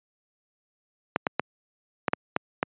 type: clicks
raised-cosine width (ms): 0.5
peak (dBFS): -7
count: 7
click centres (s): 1.161 / 1.268 / 1.396 / 2.082 / 2.134 / 2.364 / 2.629
effects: high-pass 150 Hz 12 dB/octave + resampled to 8000 Hz